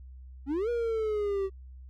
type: exponential two-way sweep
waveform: triangle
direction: up then down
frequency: 261.6 to 481.2 to 381.8 Hz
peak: -25 dBFS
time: 0.46-1.5 s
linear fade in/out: 50 ms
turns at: 0.69 s
effects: added 64 Hz sine -44 dBFS peak until 1.89 s